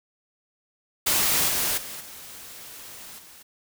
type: noise with level steps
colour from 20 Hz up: white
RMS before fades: -22 / -25 / -37 / -42 / -48 dBFS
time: 1.06-3.43 s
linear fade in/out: 10 ms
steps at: 1.48 / 1.77 / 2 / 3.18 s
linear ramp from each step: 10 ms
effects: none